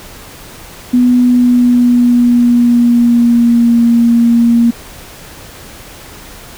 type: tone with pitch glide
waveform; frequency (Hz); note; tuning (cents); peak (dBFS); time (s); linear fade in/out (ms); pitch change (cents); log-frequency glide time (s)
sine; 246.9 to 234.4; B3 to A#3; 0 to +10; -5; 0.93-4.71; 10; -90; 1.19-3.79
effects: pink hiss -33 dBFS RMS until 6.57 s